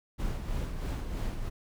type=noise with tremolo; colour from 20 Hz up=brown; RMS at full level=-31 dBFS; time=0.18-1.5 s; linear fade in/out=20 ms; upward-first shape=sine; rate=3.1 Hz; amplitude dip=50%; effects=none

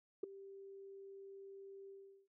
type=tone with ADSR envelope; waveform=sine; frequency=392 Hz; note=G4; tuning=in tune; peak=-32 dBFS; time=0.23-2.28 s; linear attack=7 ms; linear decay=7 ms; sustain=-19 dB; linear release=390 ms; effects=tanh soft clip ceiling -29 dBFS

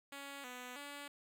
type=tone with pitch steps; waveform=5% pulse; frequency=279.7 / 249 / 286.3 Hz; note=C#4 / B3 / D4; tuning=+16 / +14 / -44 cents; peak=-35 dBFS; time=0.12-1.08 s; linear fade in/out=5 ms; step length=320 ms; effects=none

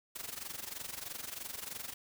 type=noise with amplitude modulation; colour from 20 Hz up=white; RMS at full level=-40 dBFS; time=0.15-1.94 s; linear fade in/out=10 ms; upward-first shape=sine; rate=23.1 Hz; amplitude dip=80%; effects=none

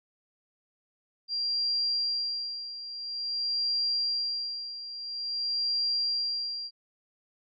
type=tone with tremolo; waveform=sine; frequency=4756 Hz; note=D8; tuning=21 cents sharp; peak=-25 dBFS; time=1.28-6.71 s; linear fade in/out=50 ms; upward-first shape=sine; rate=0.49 Hz; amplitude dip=75%; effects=none

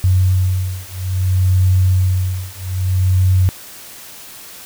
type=beating tone pair; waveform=sine; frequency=92.5 / 93.1 Hz; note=F#2 / F#2; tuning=0 / +11 cents; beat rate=0.6 Hz; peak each=-15 dBFS; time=0.04-3.49 s; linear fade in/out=0 ms; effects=white hiss -36 dBFS RMS until 4.65 s

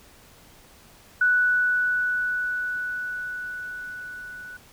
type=tone with level ramp; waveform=sine; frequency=1480 Hz; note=F#6; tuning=in tune; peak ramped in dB=-16 to -37 dBFS; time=1.21-4.57 s; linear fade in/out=5 ms; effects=pink hiss -52 dBFS RMS until 4.72 s

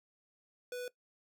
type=tone; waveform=square; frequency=493.9 Hz; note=B4; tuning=in tune; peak=-39 dBFS; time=0.72-0.88 s; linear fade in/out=2 ms; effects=noise-tail reverb RT60 0.1 s tail -18 dB re dry

